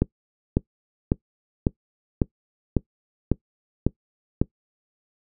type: click train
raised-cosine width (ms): 3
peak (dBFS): -5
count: 9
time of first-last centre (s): 0.02-4.416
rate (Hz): 1.82
effects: noise-tail reverb RT60 0.1 s tail -21 dB re dry